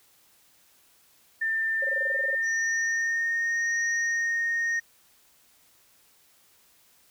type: tone with pitch glide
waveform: sine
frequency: 1792 to 1850.9 Hz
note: A6 to A#6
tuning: +31 to -13 cents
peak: -24 dBFS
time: 1.41-4.8 s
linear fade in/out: 10 ms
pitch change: +56 cents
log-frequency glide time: 1.79-3.55 s
type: tone bursts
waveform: sine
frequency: 549 Hz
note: C#5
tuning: 17 cents flat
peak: -30 dBFS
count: 12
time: 1.82-2.351 s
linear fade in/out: 5 ms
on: 25 ms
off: 21 ms
type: tone with tremolo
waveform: sine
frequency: 5840 Hz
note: F#8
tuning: 24 cents flat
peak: -34 dBFS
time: 2.42-4.81 s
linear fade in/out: 50 ms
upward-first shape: sine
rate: 0.85 Hz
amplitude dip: 85%
effects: white hiss -61 dBFS RMS until 7.1 s